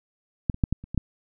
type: clicks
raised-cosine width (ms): 5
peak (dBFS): -9 / -23 / -8 / -11 / -27 / -19 / -9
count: 7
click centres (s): 0.498 / 0.544 / 0.638 / 0.726 / 0.84 / 0.946 / 0.977
effects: none